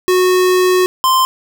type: tone pair in turn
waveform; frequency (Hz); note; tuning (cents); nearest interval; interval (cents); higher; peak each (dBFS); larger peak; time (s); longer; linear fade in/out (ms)
square; 366.9 / 1041.7; F#4 / C6; -15 / -8; octave + tritone; 1807; second; -10; neither; 0.08-0.86 / 1.04-1.25; first; 0
effects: none